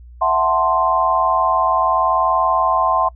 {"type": "chord", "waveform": "sine", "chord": "F# half-diminished seventh", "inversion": "third", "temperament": "equal", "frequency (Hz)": [659.3, 740, 880, 1046.5], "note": ["E5", "F#5", "A5", "C6"], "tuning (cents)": [0, 0, 0, 0], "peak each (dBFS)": [-20, -20, -22, -16], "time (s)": [0.21, 3.09], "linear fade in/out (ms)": 10, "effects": ["noise-tail reverb RT60 0.1 s tail -26 dB re dry", "added 60 Hz sine -37 dBFS peak until 3.15 s"]}